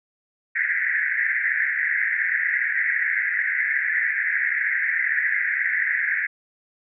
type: band-pass noise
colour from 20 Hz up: white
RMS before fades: -23 dBFS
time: 0.55-6.27 s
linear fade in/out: 10 ms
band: 1600 to 2100 Hz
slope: 96 dB/octave
effects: none